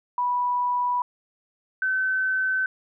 sine tone pair in turn, 982 / 1527.5 Hz, B5 / G6, -10 / -45 cents, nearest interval minor sixth, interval 765 cents, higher second, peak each -21 dBFS, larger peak neither, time 0.18-1.02 / 1.82-2.66 s, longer neither, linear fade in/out 2 ms, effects none

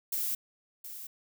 violet noise with echo, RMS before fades -32 dBFS, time 0.12-0.35 s, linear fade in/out 5 ms, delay 720 ms, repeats 1, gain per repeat -11 dB, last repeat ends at 1.07 s, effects none

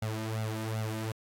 sawtooth tone with flanger, 110 Hz, A2, in tune, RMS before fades -34 dBFS, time 0.02-1.12 s, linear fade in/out 5 ms, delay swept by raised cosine 1.4 to 3.3 ms, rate 2.6 Hz, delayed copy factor +0.9, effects AAC 64 kbps

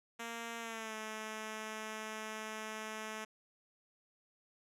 5% pulse tone with pitch glide, 231.7 to 217.4 Hz, A#3 to A3, -10 to -21 cents, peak -30 dBFS, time 0.19-3.25 s, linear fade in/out 10 ms, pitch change -111 cents, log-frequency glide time 0.59-0.95 s, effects low-pass 11000 Hz 12 dB/octave

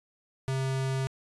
square tone, 133.1 Hz, C3, 30 cents sharp, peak -28 dBFS, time 0.48-1.07 s, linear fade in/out 0 ms, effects resampled to 24000 Hz

